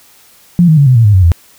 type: tone with pitch steps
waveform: sine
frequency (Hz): 174.61 / 157.37 / 141.83 / 127.82 / 115.2 / 103.82 / 93.57 / 84.33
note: F3 / D#3 / C#3 / C3 / A#2 / G#2 / F#2 / E2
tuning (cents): 0 / +20 / +40 / -40 / -20 / 0 / +20 / +40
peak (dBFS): -3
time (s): 0.59-1.318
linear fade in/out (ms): 0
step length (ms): 91
effects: white hiss -44 dBFS RMS until 1.58 s